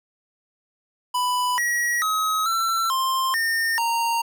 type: tone with pitch steps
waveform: square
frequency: 993 / 1911 / 1273 / 1344 / 1052 / 1823 / 926 Hz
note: B5 / A#6 / D#6 / E6 / C6 / A#6 / A#5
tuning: +9 / +43 / +39 / +33 / +9 / -39 / -12 cents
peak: -21 dBFS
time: 1.14-4.22 s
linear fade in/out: 10 ms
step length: 440 ms
effects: none